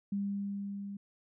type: tone with level ramp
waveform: sine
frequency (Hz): 200.1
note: G3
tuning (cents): +36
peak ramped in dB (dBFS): -30 to -39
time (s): 0.12-0.97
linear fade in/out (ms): 5
effects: none